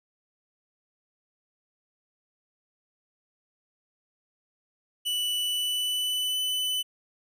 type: tone with pitch glide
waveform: 45% pulse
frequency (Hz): 2966 to 3004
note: F#7 to F#7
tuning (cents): +4 to +26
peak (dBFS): -26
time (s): 5.05-6.83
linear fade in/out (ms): 20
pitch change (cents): +22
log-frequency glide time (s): 5.39-6.51
effects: none